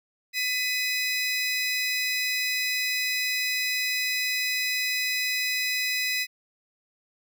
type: tone pair together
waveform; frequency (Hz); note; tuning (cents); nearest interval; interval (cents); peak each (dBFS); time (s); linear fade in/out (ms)
25% pulse; 2000 / 2526; B6 / D#7; +21 / +26; major third; 405; -24; 0.33-6.27; 50
effects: none